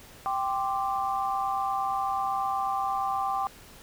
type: chord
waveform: sine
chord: G suspended fourth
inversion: none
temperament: equal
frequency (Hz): 784 / 1046.5 / 1174.7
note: G5 / C6 / D6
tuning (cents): 0 / 0 / 0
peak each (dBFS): -28 / -33 / -31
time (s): 0.26-3.47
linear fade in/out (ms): 0
effects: pink hiss -50 dBFS RMS until 3.82 s